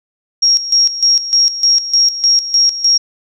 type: tone with tremolo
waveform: sine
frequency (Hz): 5588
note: F8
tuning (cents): 0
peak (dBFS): -7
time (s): 0.42-2.98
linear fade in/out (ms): 10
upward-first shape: square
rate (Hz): 3.3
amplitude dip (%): 75
effects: none